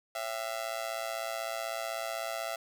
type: tone with amplitude modulation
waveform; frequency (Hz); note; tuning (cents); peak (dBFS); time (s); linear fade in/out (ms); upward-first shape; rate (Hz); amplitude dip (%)
sawtooth; 669; E5; +25; -26; 0.15-2.56; 5; sine; 116; 90
effects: none